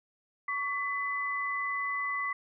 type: tone pair together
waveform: sine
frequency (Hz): 1125.3 / 2005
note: C#6 / B6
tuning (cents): +26 / +26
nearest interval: minor seventh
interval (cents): 1000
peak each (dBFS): -33 / -32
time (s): 0.48-2.33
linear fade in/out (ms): 5
effects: none